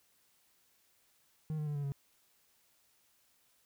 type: tone with pitch steps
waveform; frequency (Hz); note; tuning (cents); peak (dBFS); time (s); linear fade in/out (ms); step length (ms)
triangle; 155.56 / 151.39 / 147.34 / 143.39 / 139.55; D#3 / D#3 / D3 / D3 / C#3; 0 / -47 / +6 / -41 / +12; -32; 1.5-1.92; 0; 84
effects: white hiss -71 dBFS RMS until 3.65 s